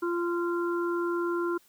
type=harmonic tone; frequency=345.6 Hz; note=F4; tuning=18 cents flat; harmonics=1 / 3 / 4; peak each=-27 / -36 / -35 dBFS; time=0.02-1.58 s; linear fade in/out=10 ms; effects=white hiss -62 dBFS RMS until 1.68 s